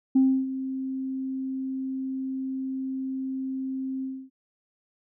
sine tone with ADSR envelope, 264.2 Hz, C4, 17 cents sharp, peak -14 dBFS, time 0.15-4.3 s, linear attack 10 ms, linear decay 300 ms, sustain -14 dB, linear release 270 ms, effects tanh soft clip ceiling -12 dBFS

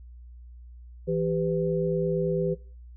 sine tone cluster, 164.8 / 392.9 / 502 Hz, E3 / G4 / B4, 0 / +4 / +28 cents, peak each -28 dBFS, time 1.07-2.55 s, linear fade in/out 20 ms, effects noise-tail reverb RT60 0.4 s tail -19 dB re dry + added 60 Hz sine -43 dBFS peak until 2.96 s

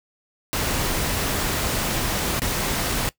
pink noise with dropouts, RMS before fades -24 dBFS, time 0.53-3.09 s, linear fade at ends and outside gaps 0 ms, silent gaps 2.395-2.419 s, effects noise-tail reverb RT60 0.1 s tail -19 dB re dry

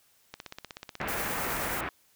click train, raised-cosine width 0.2 ms, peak -22 dBFS, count 21, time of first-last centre 0.34-1.567 s, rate 16.3 Hz
white low-pass noise, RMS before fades -34 dBFS, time 1-1.89 s, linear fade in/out 2 ms, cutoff 2100 Hz, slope 24 dB/octave
blue noise with tremolo, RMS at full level -35 dBFS, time 1.08-1.81 s, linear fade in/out 5 ms, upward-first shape triangle, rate 9.5 Hz, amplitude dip 30%
effects white hiss -65 dBFS RMS until 2.15 s

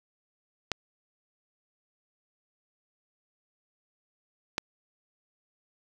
clicks, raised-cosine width 0.2 ms, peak -10 dBFS, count 2, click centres 0.717 / 4.581 s, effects 8-bit

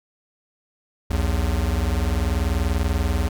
square tone pair together, 61 / 81.43 Hz, B1 / E2, -21 / -21 cents, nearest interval perfect fourth, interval 500 cents, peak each -23 dBFS, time 1.1-3.29 s, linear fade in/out 10 ms, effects none

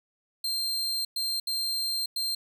40% pulse tone bursts at uneven times, 4169 Hz, C8, 7 cents flat, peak -26 dBFS, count 4, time 0.44-1.05 / 1.16-1.4 / 1.47-2.06 / 2.16-2.35 s, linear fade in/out 5 ms, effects none

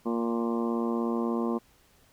harmonic tone with a mistuned harmonic, 116.54 Hz, A#2, in tune, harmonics 2 / 3 / 4 / 5 / 6 / 7 / 8 / 9 / 10, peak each -28 / -32 / -35 / -41 / -42 / -44 / -44 / -38 / -47 dBFS, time 0.05-1.59 s, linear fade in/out 20 ms, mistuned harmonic 8, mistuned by -17 cents, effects pink hiss -62 dBFS RMS until 2.12 s

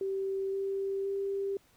sine tone with pitch steps, 387.7 / 391.1 / 394.5 Hz, G4 / G4 / G4, -19 / -4 / +11 cents, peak -30 dBFS, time 0.01-1.57 s, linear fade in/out 2 ms, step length 520 ms, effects pink hiss -65 dBFS RMS until 1.76 s

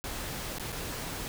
pink noise with dropouts, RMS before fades -37 dBFS, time 0.04-1.28 s, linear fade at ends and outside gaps 0 ms, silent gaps 0.584-0.597 / 0.721-0.726 s, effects none

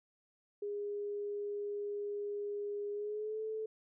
sine tone with pitch glide, 410 to 436.9 Hz, G#4 to A4, -22 to -12 cents, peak -36 dBFS, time 0.62-3.66 s, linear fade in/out 5 ms, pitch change +110 cents, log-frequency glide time 2.92-3.41 s, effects none

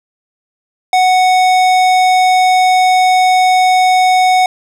sine tone with tanh clipping, 740 Hz, F#5, in tune, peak -9 dBFS, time 0.93-4.46 s, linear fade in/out 2 ms, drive 18 dB, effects none

